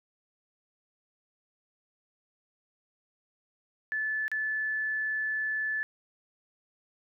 sine tone with dropouts, 1738 Hz, A6, 22 cents flat, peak -28 dBFS, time 3.92-5.83 s, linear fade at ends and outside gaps 0 ms, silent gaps 4.28-4.316 s, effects none

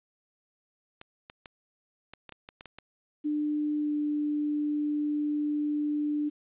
clicks, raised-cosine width 0.2 ms, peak -25 dBFS, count 10, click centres 1.014 / 1.299 / 1.458 / 2.136 / 2.293 / 2.323 / 2.489 / 2.609 / 2.657 / 2.786 s
sine tone with pitch glide, 298.8 to 296.7 Hz, D4 to D4, +30 to +18 cents, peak -26 dBFS, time 3.24-6.3 s, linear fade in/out 20 ms, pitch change -12 cents, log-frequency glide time 3.76-3.93 s
effects resampled to 8000 Hz + 11-bit

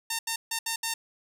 5% pulse tone bursts at uneven times, 910 Hz, A#5, 42 cents flat, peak -16 dBFS, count 5, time 0.1-0.19 / 0.27-0.36 / 0.51-0.59 / 0.66-0.76 / 0.83-0.94 s, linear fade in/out 5 ms, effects none

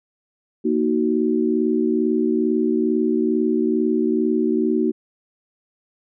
sine chord, D# minor, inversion second, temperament just, 233.3 / 311.1 / 373.4 Hz, A#3 / D#4 / F#4, +2 / 0 / +16 cents, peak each -21 dBFS, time 0.64-4.92 s, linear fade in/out 20 ms, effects none

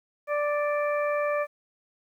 harmonic tone, 587.3 Hz, D5, in tune, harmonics 1 / 2 / 3 / 4, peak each -25 / -31 / -35 / -37 dBFS, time 0.27-1.47 s, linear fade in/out 50 ms, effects 10-bit

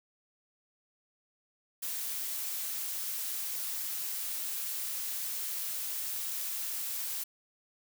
blue noise, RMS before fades -36 dBFS, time 1.82-7.24 s, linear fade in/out 10 ms, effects none

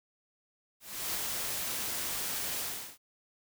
white noise with ADSR envelope, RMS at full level -33 dBFS, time 0.8-2.98 s, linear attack 350 ms, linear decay 5 ms, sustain -2 dB, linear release 360 ms, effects none

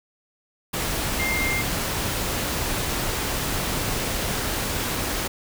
sine tone in noise, 2109 Hz, C7, 13 cents sharp, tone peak -24 dBFS, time 1.19-1.62 s, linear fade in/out 10 ms, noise pink, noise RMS -26 dBFS, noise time 0.73-5.28 s, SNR -1 dB, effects none

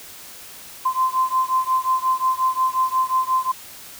sine beating tone pair, 1034 / 1039.6 Hz, C6 / C6, -21 / -11 cents, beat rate 5.6 Hz, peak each -20 / -21 dBFS, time 0.85-3.52 s, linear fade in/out 10 ms, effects white hiss -40 dBFS RMS until 3.99 s

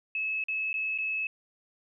sine tone with dropouts, 2591 Hz, E7, 30 cents flat, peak -28 dBFS, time 0.15-1.27 s, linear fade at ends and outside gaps 2 ms, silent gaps 0.439-0.484 / 0.73-0.74 / 0.978-0.985 s, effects none

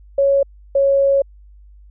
sine tone pair in turn, 554.4 / 552.1 Hz, C#5 / C#5, 0 / -7 cents, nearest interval unison, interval 7 cents, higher first, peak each -11 dBFS, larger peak neither, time 0.18-0.43 / 0.75-1.22 s, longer second, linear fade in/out 5 ms, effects added 50 Hz sine -41 dBFS peak until 1.9 s

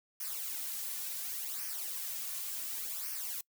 blue noise with flanger, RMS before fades -39 dBFS, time 0.2-3.41 s, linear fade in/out 5 ms, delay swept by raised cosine 0.26 to 3.16 ms, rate 0.69 Hz, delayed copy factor -0.7, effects noise-tail reverb RT60 0.1 s tail -24 dB re dry

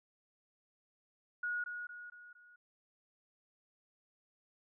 sine tone with echo, 1449 Hz, F#6, 37 cents flat, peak -34 dBFS, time 1.43-1.64 s, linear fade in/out 5 ms, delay 230 ms, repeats 4, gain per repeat -6 dB, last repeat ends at 2.56 s, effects none

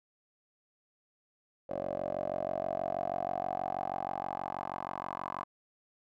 10% pulse tone with band-pass filter sweep, 46.25 Hz, F#1, in tune, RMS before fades -36 dBFS, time 1.69-5.44 s, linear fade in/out 10 ms, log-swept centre 550 to 1000 Hz, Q 6.8, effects none

